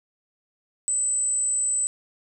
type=tone; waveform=sine; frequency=8040 Hz; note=B8; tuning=30 cents sharp; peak=-21 dBFS; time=0.88-1.87 s; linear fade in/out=0 ms; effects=none